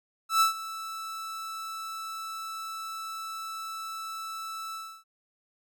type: tone with ADSR envelope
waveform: 45% pulse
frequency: 1318 Hz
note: E6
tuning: 1 cent flat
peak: -18 dBFS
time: 0.29-5.04 s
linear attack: 120 ms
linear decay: 120 ms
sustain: -17 dB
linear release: 300 ms
effects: none